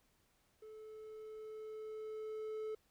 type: tone with level ramp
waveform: triangle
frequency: 434 Hz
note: A4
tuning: 24 cents flat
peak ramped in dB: -49 to -37 dBFS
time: 0.62-2.75 s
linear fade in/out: 5 ms
effects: pink hiss -75 dBFS RMS until 2.9 s